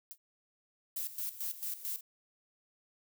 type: noise with exponential decay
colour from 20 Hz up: violet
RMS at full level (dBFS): -41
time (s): 0.11-0.18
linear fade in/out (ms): 0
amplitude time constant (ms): 15
type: noise with tremolo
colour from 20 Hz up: violet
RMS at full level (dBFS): -37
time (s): 0.96-2.01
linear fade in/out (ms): 5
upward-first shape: square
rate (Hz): 4.5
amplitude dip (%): 75
effects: none